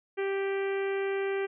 harmonic tone, 392 Hz, G4, in tune, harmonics 1 / 2 / 3 / 4 / 5 / 6 / 7 / 8, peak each -28 / -41 / -45 / -41 / -42 / -43 / -49 / -53 dBFS, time 0.17-1.47 s, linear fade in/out 20 ms, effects none

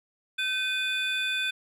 triangle tone cluster, 1535 / 2478 / 3497 Hz, G6 / D#7 / A7, -37 / -8 / -11 cents, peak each -29 dBFS, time 0.38-1.51 s, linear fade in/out 10 ms, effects none

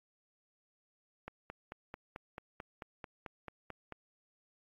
click train, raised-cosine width 0.5 ms, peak -28 dBFS, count 13, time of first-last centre 1.28-3.923 s, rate 4.54 Hz, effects AAC 32 kbps

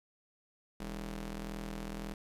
sawtooth ring-modulated tone, 120 Hz, B2, 49 cents flat, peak -32 dBFS, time 0.8-2.14 s, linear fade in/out 5 ms, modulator 80.9 Hz, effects resampled to 32000 Hz + 10-bit

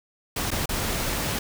pink noise with dropouts, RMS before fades -27 dBFS, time 0.36-1.39 s, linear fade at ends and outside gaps 5 ms, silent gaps 0.506-0.514 / 0.658-0.69 s, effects none

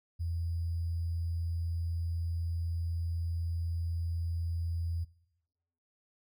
sine tone with sample-and-hold, 84 Hz, E2, 33 cents sharp, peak -31 dBFS, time 0.19-5.05 s, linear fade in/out 20 ms, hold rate 4900 Hz, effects noise-tail reverb RT60 0.9 s tail -22 dB re dry

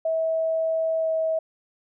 sine tone with pitch glide, 647 to 642.9 Hz, E5 to E5, -32 to -43 cents, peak -21 dBFS, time 0.05-1.39 s, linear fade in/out 5 ms, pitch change -11 cents, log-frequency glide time 0.99-1.08 s, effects none

